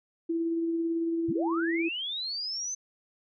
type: tone with tremolo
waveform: sine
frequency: 332.1 Hz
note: E4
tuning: 13 cents sharp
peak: -25 dBFS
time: 0.29-1.89 s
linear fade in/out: 10 ms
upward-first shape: sine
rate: 18 Hz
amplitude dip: 25%
type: linear sweep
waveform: sine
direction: up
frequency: 75.1 to 6230 Hz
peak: -31 dBFS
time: 1.28-2.75 s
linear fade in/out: 10 ms
effects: none